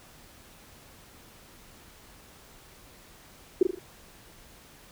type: tone with echo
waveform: sine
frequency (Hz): 367.6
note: F#4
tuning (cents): -11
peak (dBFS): -14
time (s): 3.61-3.63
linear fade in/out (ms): 5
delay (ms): 40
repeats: 4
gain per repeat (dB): -6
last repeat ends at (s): 3.79
effects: pink hiss -53 dBFS RMS until 4.91 s